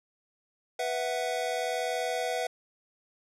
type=chord; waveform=square; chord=B suspended fourth; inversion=none; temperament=equal; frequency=493.9 / 659.3 / 740 Hz; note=B4 / E5 / F#5; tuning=0 / 0 / 0 cents; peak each=-34 dBFS; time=0.79-2.47 s; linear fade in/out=5 ms; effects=low-pass 11000 Hz 12 dB/octave